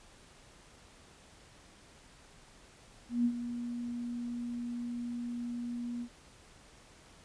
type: tone with ADSR envelope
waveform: sine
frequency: 239.6 Hz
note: A#3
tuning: 48 cents sharp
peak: -24 dBFS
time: 3.09-6.09 s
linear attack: 160 ms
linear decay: 68 ms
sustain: -11 dB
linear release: 75 ms
effects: pink hiss -58 dBFS RMS until 7.24 s + resampled to 22050 Hz